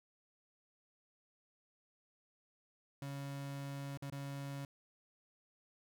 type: tone with dropouts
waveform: 35% pulse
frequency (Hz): 139.6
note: C#3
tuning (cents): +13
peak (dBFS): -40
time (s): 3.02-4.65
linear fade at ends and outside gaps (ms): 2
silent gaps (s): 3.974-4.023 / 4.101-4.123
effects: none